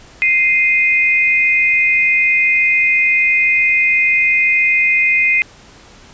sine tone pair together, 2093 / 2487 Hz, C7 / D#7, 0 / -1 cents, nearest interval minor third, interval 299 cents, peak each -13 dBFS, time 0.22-5.42 s, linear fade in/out 0 ms, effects pink hiss -42 dBFS RMS until 6.13 s + resampled to 16000 Hz

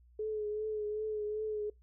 sine tone with vibrato, 426.2 Hz, G#4, 45 cents sharp, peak -33 dBFS, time 0.19-1.7 s, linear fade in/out 5 ms, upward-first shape triangle, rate 2.6 Hz, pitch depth 38 cents each way, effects noise-tail reverb RT60 0.2 s tail -26 dB re dry + added 60 Hz sine -59 dBFS peak until 1.82 s

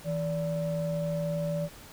sine tone pair together, 162.76 / 580 Hz, E3 / D5, -22 / -22 cents, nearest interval octave + minor seventh, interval 2200 cents, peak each -29 / -30 dBFS, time 0.04-1.69 s, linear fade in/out 50 ms, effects tanh soft clip ceiling -22 dBFS + pink hiss -49 dBFS RMS until 1.92 s

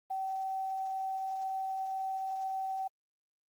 sine tone with quantisation, 767 Hz, G5, 38 cents flat, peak -32 dBFS, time 0.1-2.88 s, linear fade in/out 10 ms, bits 10, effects Opus 24 kbps

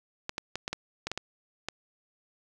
clicks, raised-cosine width 0.2 ms, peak -15 dBFS, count 9, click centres 0.294 / 0.381 / 0.556 / 0.679 / 0.73 / 1.07 / 1.116 / 1.176 / 1.686 s, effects none

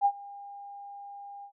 sine tone with ADSR envelope, 805 Hz, G5, 46 cents sharp, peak -18 dBFS, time 0.01-1.52 s, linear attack 43 ms, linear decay 63 ms, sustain -23 dB, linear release 82 ms, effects none

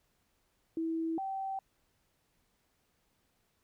sine tone pair in turn, 326 / 773.7 Hz, E4 / G5, -19 / -23 cents, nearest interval octave + minor third, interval 1496 cents, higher second, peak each -31 / -34 dBFS, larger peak first, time 0.77-1.18 / 1.18-1.59 s, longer neither, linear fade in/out 2 ms, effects pink hiss -75 dBFS RMS until 3.63 s

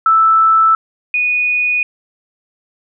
sine tone pair in turn, 1318.5 / 2475 Hz, E6 / D#7, 0 / -10 cents, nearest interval major seventh, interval 1090 cents, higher second, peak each -7 / -12 dBFS, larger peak first, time 0.06-0.75 / 1.14-1.83 s, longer neither, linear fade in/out 2 ms, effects none

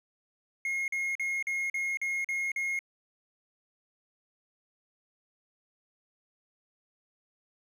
triangle tone bursts, 2152 Hz, C7, 48 cents sharp, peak -27 dBFS, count 8, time 0.65-2.791 s, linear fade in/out 2 ms, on 230 ms, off 43 ms, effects none

